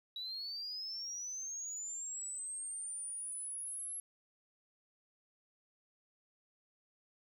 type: linear sweep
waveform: sine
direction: up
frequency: 3870 to 11175 Hz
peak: -39 dBFS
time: 0.16-4 s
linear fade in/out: 2 ms
effects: tanh soft clip ceiling -35 dBFS + 12-bit